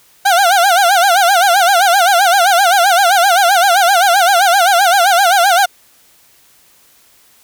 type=tone with vibrato; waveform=30% pulse; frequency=742 Hz; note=F#5; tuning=5 cents sharp; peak=-5 dBFS; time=0.25-5.66 s; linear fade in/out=10 ms; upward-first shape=sine; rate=7.7 Hz; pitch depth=160 cents each way; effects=white hiss -49 dBFS RMS until 7.43 s